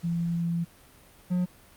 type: tone pair in turn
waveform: sine / triangle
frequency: 169.6 / 179.68 Hz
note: E3 / F3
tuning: +50 / +50 cents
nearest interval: minor second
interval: 100 cents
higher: second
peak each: -25 / -21 dBFS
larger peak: second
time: 0.03-0.65 / 1.3-1.46 s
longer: first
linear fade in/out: 20 ms
effects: pink hiss -55 dBFS RMS until 1.76 s + Opus 48 kbps